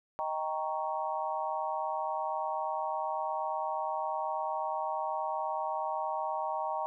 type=chord; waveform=sine; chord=Eb dominant seventh; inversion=none; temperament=equal with one note detuned; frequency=625.1 / 784 / 932.3 / 1108.7 Hz; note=Eb5 / G5 / Bb5 / Db6; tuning=+8 / 0 / 0 / 0 cents; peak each=-37 / -36 / -35 / -39 dBFS; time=0.19-6.86 s; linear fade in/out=0 ms; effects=none